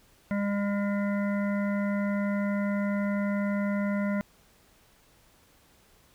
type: harmonic tone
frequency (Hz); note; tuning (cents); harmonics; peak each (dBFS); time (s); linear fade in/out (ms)
202.2; G#3; -46; 1 / 3 / 5 / 7 / 9 / 10; -26 / -34 / -42 / -40 / -46 / -42; 0.31-4.21; 0
effects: pink hiss -61 dBFS RMS until 6.14 s